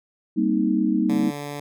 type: chord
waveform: sine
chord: C minor seventh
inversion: second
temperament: equal with one note detuned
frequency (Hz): 196 / 233.1 / 261.6 / 312.9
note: G3 / Bb3 / C4 / Eb4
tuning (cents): 0 / 0 / 0 / +10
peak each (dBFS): -24 / -23 / -27 / -22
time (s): 0.36-1.31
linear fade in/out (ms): 20
type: tone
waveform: 10% pulse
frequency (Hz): 144.8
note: D3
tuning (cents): -24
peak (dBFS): -22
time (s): 1.09-1.6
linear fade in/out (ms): 5
effects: none